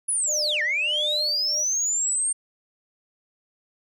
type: linear two-way sweep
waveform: sine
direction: down then up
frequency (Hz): 10548 to 1760 to 8770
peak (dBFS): -20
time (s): 0.08-2.33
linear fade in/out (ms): 10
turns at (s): 0.62
type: tone with tremolo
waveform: sine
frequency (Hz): 600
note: D5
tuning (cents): +37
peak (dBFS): -27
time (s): 0.26-1.65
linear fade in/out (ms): 50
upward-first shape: sine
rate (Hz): 1.5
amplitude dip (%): 90
effects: tanh soft clip ceiling -18 dBFS